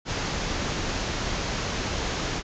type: low-pass noise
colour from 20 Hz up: pink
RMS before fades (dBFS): -29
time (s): 0.05-2.43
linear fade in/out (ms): 50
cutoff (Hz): 7000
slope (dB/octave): 96
effects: none